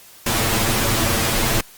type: noise with comb filter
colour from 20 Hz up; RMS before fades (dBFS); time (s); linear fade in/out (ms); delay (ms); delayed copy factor
pink; -19; 0.26-1.61; 5; 8.9; +0.95
effects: white hiss -45 dBFS RMS until 1.77 s + Opus 48 kbps